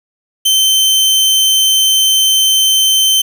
sawtooth tone, 3095 Hz, G7, 23 cents flat, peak -5 dBFS, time 0.45-3.22 s, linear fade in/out 10 ms, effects 7-bit

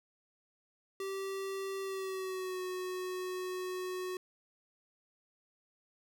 square tone with pitch glide, 388.2 to 367.9 Hz, G4 to F#4, -17 to -10 cents, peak -37 dBFS, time 1-4.17 s, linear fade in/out 2 ms, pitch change -93 cents, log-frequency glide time 1.82-2.62 s, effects none

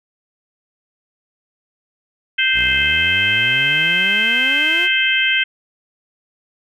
harmonic tone, 521 Hz, C5, 7 cents flat, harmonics 3 / 4 / 5 / 6, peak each -19 / -19 / -19 / -19 dBFS, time 2.38-5.44 s, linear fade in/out 10 ms
sawtooth exponential sweep, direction up, 57.2 to 370 Hz, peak -24 dBFS, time 2.53-4.89 s, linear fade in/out 50 ms
effects none

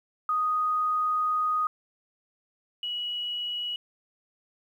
sine tone pair in turn, 1244 / 2923 Hz, D#6 / F#7, -1 / -22 cents, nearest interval octave + minor third, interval 1479 cents, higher second, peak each -23 / -29 dBFS, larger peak first, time 0.29-1.67 / 2.83-3.76 s, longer first, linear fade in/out 2 ms, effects 10-bit

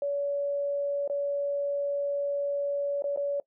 sine tone with dropouts, 568 Hz, C#5, 42 cents sharp, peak -26 dBFS, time 0.02-3.4 s, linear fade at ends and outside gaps 2 ms, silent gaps 1.077-1.098 / 3.022-3.041 / 3.162-3.173 s, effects noise-tail reverb RT60 0.1 s tail -20 dB re dry

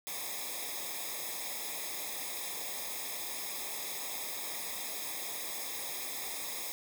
white noise with comb filter, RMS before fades -39 dBFS, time 0.07-6.72 s, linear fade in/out 0 ms, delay 0.68 ms, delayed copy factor -1, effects none

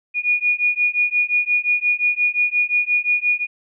sine beating tone pair, 2446 / 2451.7 Hz, D#7 / D#7, -30 / -26 cents, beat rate 5.7 Hz, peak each -19 dBFS, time 0.14-3.47 s, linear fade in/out 50 ms, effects none

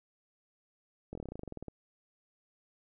slowing click train, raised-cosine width 2 ms, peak -28 dBFS, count 16, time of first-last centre 1.13-1.683 s, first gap 22 ms, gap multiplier 1.07, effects none

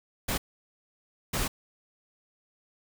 pink noise bursts at uneven times, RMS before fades -29 dBFS, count 2, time 0.28-0.38 / 1.33-1.48 s, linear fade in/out 10 ms, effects none

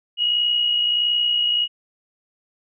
sine tone with amplitude modulation, 2894 Hz, F#7, 39 cents flat, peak -15 dBFS, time 0.17-1.68 s, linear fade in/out 50 ms, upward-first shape sine, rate 61.5 Hz, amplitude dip 40%, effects none

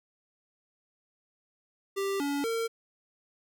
square tone with pitch steps, 393.3 / 284.1 / 456.4 Hz, G4 / C#4 / A#4, +6 / +43 / -37 cents, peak -29 dBFS, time 1.96-2.68 s, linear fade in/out 20 ms, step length 240 ms, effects none

